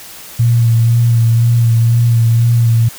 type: tone with vibrato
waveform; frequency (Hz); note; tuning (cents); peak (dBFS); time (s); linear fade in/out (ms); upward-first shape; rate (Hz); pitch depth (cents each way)
sine; 116.54; A#2; 0; -7; 0.39-2.89; 10; sine; 2; 27
effects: white hiss -33 dBFS RMS until 2.98 s